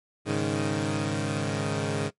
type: chord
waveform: 15% pulse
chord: Ab suspended fourth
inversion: none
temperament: equal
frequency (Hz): 103.83 / 138.59 / 155.56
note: Ab2 / Db3 / Eb3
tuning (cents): 0 / 0 / 0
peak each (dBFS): -24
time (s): 0.25-2.11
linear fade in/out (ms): 50
effects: noise-tail reverb RT60 0.1 s tail -19 dB re dry + MP3 48 kbps